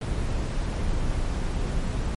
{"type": "noise", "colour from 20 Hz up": "brown", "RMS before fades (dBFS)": -26, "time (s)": [0.01, 2.15], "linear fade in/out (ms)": 5, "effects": ["MP3 48 kbps"]}